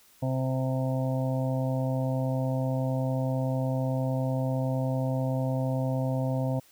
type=harmonic tone; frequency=130.81 Hz; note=C3; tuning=in tune; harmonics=1 / 2 / 4 / 5 / 6 / 7; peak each=-27 / -32 / -34 / -36 / -44 / -42 dBFS; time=0.22-6.6 s; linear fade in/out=10 ms; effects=white hiss -59 dBFS RMS until 6.71 s